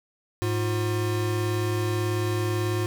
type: tone pair together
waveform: square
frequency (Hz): 105.91 / 356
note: G#2 / F4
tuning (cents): +34 / +33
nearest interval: octave + major sixth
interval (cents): 2099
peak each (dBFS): -26 / -29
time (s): 0.42-2.86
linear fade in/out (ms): 0
effects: none